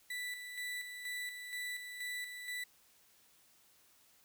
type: tone with tremolo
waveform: 35% pulse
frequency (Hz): 1975.5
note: B6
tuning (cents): 0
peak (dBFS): -37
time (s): 0.1-2.64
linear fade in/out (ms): 5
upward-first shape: square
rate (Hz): 2.1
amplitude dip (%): 50
effects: white hiss -67 dBFS RMS until 4.24 s